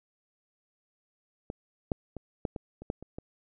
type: clicks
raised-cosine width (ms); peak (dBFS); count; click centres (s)
2; -22 / -14 / -25 / -16 / -22 / -30 / -17 / -30 / -25; 9; 1.501 / 1.918 / 2.167 / 2.452 / 2.562 / 2.82 / 2.901 / 3.026 / 3.185
effects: none